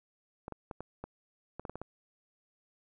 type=clicks; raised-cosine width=1 ms; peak=-26 dBFS; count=10; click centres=0.481 / 0.523 / 0.712 / 0.806 / 1.04 / 1.596 / 1.652 / 1.696 / 1.756 / 1.816 s; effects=none